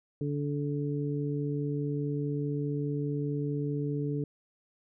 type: harmonic tone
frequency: 144.8 Hz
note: D3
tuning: 24 cents flat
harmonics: 1 / 2 / 3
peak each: -31 / -34 / -36 dBFS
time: 0.21-4.24 s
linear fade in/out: 2 ms
effects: none